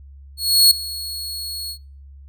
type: tone with ADSR envelope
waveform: sawtooth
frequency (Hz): 4339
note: C#8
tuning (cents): -38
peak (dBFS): -5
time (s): 0.37-1.78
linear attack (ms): 340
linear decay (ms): 5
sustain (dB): -19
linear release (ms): 81
effects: noise-tail reverb RT60 0.4 s tail -26 dB re dry + added 69 Hz sine -39 dBFS peak until 2.28 s